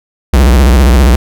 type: tone with vibrato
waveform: square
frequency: 64.1 Hz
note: C2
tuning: 35 cents flat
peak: -4 dBFS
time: 0.33-1.16 s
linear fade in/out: 5 ms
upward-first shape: sine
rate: 15 Hz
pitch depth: 210 cents each way
effects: none